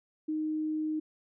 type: tone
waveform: sine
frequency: 310 Hz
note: D#4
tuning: 6 cents flat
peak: -29 dBFS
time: 0.28-1 s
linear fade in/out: 10 ms
effects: none